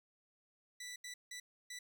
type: tone bursts at uneven times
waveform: 15% pulse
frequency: 1974 Hz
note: B6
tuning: 1 cent flat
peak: -39 dBFS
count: 4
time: 0.8-0.96 / 1.04-1.14 / 1.31-1.4 / 1.7-1.79 s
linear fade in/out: 5 ms
effects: none